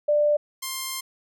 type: tone pair in turn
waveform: sine / 5% pulse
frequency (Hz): 592 / 1054.8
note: D5 / C6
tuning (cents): +14 / +14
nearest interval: minor seventh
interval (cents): 1000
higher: second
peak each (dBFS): -17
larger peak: neither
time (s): 0.08-0.37 / 0.62-1.01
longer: second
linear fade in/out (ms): 10
effects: none